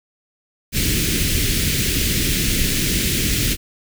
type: band-stop noise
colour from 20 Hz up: pink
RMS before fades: -19 dBFS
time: 0.72-3.57 s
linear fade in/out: 50 ms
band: 370 to 2000 Hz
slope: 24 dB/octave
effects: none